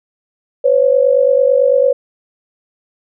sine tone pair together, 505.4 / 554.4 Hz, B4 / C#5, +40 / 0 cents, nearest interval major second, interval 160 cents, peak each -11 dBFS, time 0.64-1.93 s, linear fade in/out 10 ms, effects none

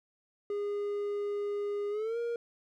triangle tone with pitch glide, 409.4 to 470.3 Hz, G#4 to A#4, -25 to +15 cents, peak -29 dBFS, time 0.5-2.36 s, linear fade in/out 2 ms, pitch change +240 cents, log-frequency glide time 1.9-2.18 s, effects none

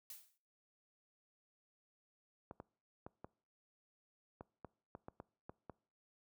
blue noise with exponential decay, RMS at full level -47 dBFS, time 0.1-0.38 s, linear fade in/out 2 ms, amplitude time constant 60 ms
clicks, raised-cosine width 1 ms, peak -34 dBFS, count 11, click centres 2.511 / 2.601 / 3.065 / 3.245 / 4.409 / 4.647 / 4.951 / 5.084 / 5.201 / 5.495 / 5.697 s
effects noise-tail reverb RT60 0.5 s tail -24 dB re dry + high-pass 60 Hz 12 dB/octave

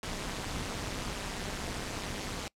pink noise with amplitude modulation, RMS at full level -33 dBFS, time 0.03-2.48 s, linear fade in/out 2 ms, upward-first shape sine, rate 208 Hz, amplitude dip 90%, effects noise-tail reverb RT60 0.1 s tail -24 dB re dry + low-pass 8000 Hz 12 dB/octave

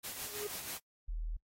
white noise with tremolo, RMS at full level -41 dBFS, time 0.03-0.79 s, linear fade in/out 20 ms, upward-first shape sine, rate 6.2 Hz, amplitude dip 45%
triangle tone with exponential growth, 415.3 Hz, G#4, in tune, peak -33 dBFS, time 0.17-0.47 s, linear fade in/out 5 ms, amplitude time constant 65 ms
sine tone, 40.08 Hz, E1, 48 cents flat, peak -35 dBFS, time 1.08-1.37 s, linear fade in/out 10 ms
effects noise-tail reverb RT60 0.1 s tail -23 dB re dry + AAC 48 kbps

